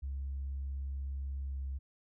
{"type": "tone with pitch glide", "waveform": "sine", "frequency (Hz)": [68.3, 67.55], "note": ["C#2", "C#2"], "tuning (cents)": [-25, -44], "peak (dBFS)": -34, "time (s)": [0.02, 1.79], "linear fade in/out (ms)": 20, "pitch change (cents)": -19, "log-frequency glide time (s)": [1.45, 1.58], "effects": ["tanh soft clip ceiling -32 dBFS"]}